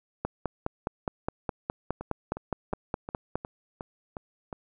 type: two click trains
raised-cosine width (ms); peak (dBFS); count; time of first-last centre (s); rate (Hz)
1; -22 / -14; 8 / 16; 2.01-4.528 / 0.25-3.356; 2.78 / 4.83
effects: none